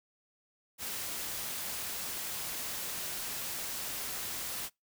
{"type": "noise", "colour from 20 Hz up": "white", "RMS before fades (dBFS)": -38, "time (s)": [0.78, 4.7], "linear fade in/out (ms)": 50, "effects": ["noise-tail reverb RT60 0.2 s tail -26 dB re dry"]}